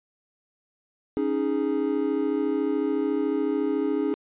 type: chord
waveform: triangle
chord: C# suspended second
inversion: none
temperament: equal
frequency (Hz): 277.2 / 311.1 / 415.3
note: C#4 / D#4 / G#4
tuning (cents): 0 / 0 / 0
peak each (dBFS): -25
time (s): 1.17-4.14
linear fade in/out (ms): 0
effects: resampled to 8000 Hz